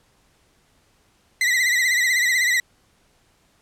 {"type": "tone with vibrato", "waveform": "40% pulse", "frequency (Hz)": 1981, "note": "B6", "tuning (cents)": 5, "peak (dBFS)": -16, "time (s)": [1.41, 2.6], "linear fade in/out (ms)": 2, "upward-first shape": "triangle", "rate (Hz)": 16, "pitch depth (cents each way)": 95, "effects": ["pink hiss -61 dBFS RMS until 3.61 s", "low-pass 11000 Hz 12 dB/octave"]}